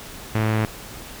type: tone with low-pass filter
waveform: sawtooth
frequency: 109.1 Hz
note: A2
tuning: 14 cents flat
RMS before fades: -21 dBFS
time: 0.35-0.65 s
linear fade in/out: 0 ms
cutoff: 2300 Hz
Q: 1.4
effects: pink hiss -38 dBFS RMS until 1.2 s